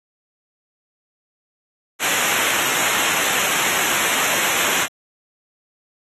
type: noise with comb filter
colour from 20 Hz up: pink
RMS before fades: -20 dBFS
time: 1.99-4.88 s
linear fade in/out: 50 ms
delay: 0.21 ms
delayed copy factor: -0.8
effects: high-pass 150 Hz 12 dB/octave + AAC 32 kbps